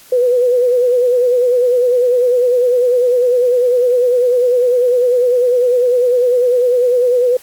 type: tone with vibrato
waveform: sine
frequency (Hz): 493.9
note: B4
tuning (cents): 0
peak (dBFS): -9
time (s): 0.12-7.37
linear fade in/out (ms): 5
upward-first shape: sine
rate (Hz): 10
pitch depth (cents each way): 52
effects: white hiss -42 dBFS RMS until 7.42 s + AAC 64 kbps